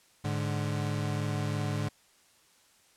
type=tone pair together; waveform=35% pulse; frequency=105.5 / 148.43 Hz; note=G#2 / D3; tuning=+28 / +19 cents; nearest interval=tritone; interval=591 cents; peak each=-30 / -31 dBFS; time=0.24-1.89 s; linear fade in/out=10 ms; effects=white hiss -63 dBFS RMS until 2.96 s + low-pass 10000 Hz 12 dB/octave